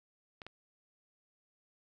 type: clicks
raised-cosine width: 0.3 ms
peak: -29 dBFS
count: 2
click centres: 0.418 / 0.466 s
effects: none